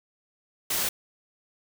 white noise, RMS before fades -27 dBFS, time 0.7-0.89 s, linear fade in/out 5 ms, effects none

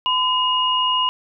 sine tone pair together, 1012.8 / 2867 Hz, B5 / F7, +43 / +45 cents, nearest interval octave + tritone, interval 1802 cents, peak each -19 dBFS, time 0.06-1.09 s, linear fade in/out 0 ms, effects none

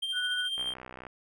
triangle tone with tremolo, 3172 Hz, G7, 20 cents sharp, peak -27 dBFS, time 0.02-0.74 s, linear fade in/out 10 ms, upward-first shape sine, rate 14 Hz, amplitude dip 45%
sine tone, 1480 Hz, F#6, in tune, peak -31 dBFS, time 0.12-0.49 s, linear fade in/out 50 ms
click train, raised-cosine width 0.5 ms, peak -28 dBFS, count 32, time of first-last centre 0.58-1.067 s, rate 63.6 Hz
effects none

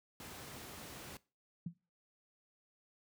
pink noise, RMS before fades -49 dBFS, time 0.2-1.17 s, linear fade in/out 2 ms
sine tone with exponential decay, 171.1 Hz, F3, 35 cents flat, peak -34 dBFS, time 1.66-1.74 s, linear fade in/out 5 ms, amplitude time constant 17 ms
effects noise-tail reverb RT60 0.3 s tail -20 dB re dry + high-pass 80 Hz 12 dB/octave

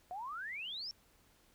sine exponential sweep, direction up, 698.5 to 5588 Hz, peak -40 dBFS, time 0.11-0.91 s, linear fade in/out 0 ms, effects pink hiss -68 dBFS RMS until 1.54 s

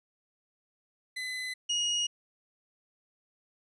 30% pulse tone pair in turn, 2017 / 2881 Hz, B6 / F#7, +36 / -47 cents, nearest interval tritone, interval 617 cents, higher second, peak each -31 / -24 dBFS, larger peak second, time 1.16-1.54 / 1.69-2.07 s, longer neither, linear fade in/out 10 ms, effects resampled to 22050 Hz

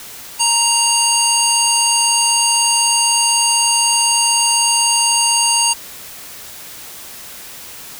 harmonic tone, 932 Hz, A#5, 1 cent flat, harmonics 1 / 3 / 5 / 7 / 9 / 10, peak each -19 / -19 / -19 / -19 / -19 / -19 dBFS, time 0.39-5.74 s, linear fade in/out 20 ms, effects white hiss -34 dBFS RMS until 7.99 s

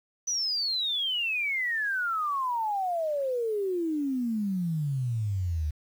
sine exponential sweep, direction down, 6030 to 73 Hz, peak -26 dBFS, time 0.27-5.71 s, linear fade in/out 10 ms, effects 9-bit

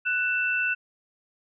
sine tone pair together, 1485.9 / 2666 Hz, F#6 / E7, +7 / +19 cents, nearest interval minor seventh, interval 1012 cents, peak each -25 / -26 dBFS, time 0.05-0.75 s, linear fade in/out 20 ms, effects none

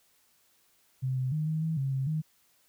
sine tone with pitch steps, 130.4 / 129.1 / 154.2 / 157.5 / 160.9 / 135.7 / 133.6 / 156.1 Hz, C3 / C3 / D#3 / D#3 / E3 / C#3 / C3 / D#3, -5 / -23 / -15 / +21 / -42 / -36 / +36 / +6 cents, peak -27 dBFS, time 1.02-2.22 s, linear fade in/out 20 ms, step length 150 ms, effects white hiss -67 dBFS RMS until 2.68 s

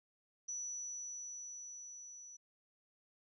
sine tone with level ramp, 5920 Hz, F#8, in tune, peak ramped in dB -39 to -51 dBFS, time 0.48-2.37 s, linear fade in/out 10 ms, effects none

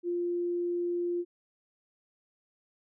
sine tone, 349.2 Hz, F4, in tune, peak -28 dBFS, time 0.03-1.25 s, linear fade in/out 50 ms, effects none

